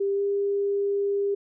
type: tone with pitch glide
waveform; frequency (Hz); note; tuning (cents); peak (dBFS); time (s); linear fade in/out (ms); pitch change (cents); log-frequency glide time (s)
sine; 396.8 to 401.2; G4 to G4; +21 to +40; -22; 0-1.35; 10; +19; 0.14-0.21
effects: none